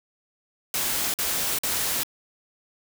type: noise bursts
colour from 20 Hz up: white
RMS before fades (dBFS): -26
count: 3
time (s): 0.74-2.034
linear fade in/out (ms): 2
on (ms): 400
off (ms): 47
effects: none